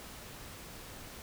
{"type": "silence", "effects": ["pink hiss -48 dBFS RMS until 1.22 s"]}